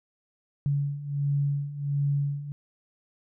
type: beating tone pair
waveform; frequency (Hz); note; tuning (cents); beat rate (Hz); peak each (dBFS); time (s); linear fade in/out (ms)
sine; 141.3 / 142.7; C#3 / D3; +34 / -49; 1.4; -30 / -26; 0.66-2.52; 0
effects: none